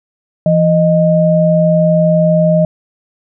sine tone pair together, 167.67 / 620 Hz, E3 / D#5, +30 / -6 cents, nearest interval octave + major seventh, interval 2264 cents, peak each -10 dBFS, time 0.46-2.65 s, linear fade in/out 2 ms, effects none

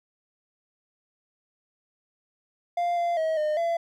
triangle tone with pitch steps, 697 / 690 / 638 / 609 / 676 Hz, F5 / F5 / D#5 / D#5 / E5, -4 / -21 / +43 / -37 / +43 cents, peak -21 dBFS, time 2.77-3.77 s, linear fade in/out 5 ms, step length 200 ms, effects none

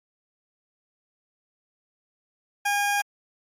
20% pulse tone, 813 Hz, G#5, 37 cents flat, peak -17 dBFS, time 2.65-3.02 s, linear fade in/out 10 ms, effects AAC 48 kbps

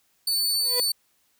sawtooth tone, 4497 Hz, C#8, 24 cents sharp, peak -19 dBFS, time 0.27-0.92 s, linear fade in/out 5 ms
35% pulse tone with exponential growth, 492.3 Hz, B4, 6 cents flat, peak -22 dBFS, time 0.57-0.8 s, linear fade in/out 1 ms, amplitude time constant 50 ms
effects white hiss -67 dBFS RMS until 1.39 s

